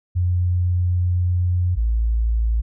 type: tone pair in turn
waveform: sine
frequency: 89.2 / 56.19 Hz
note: F2 / A1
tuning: +37 / +37 cents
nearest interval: minor sixth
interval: 800 cents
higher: first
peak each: -16 dBFS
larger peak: neither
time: 0.15-1.76 / 1.76-2.62 s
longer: first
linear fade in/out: 20 ms
effects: none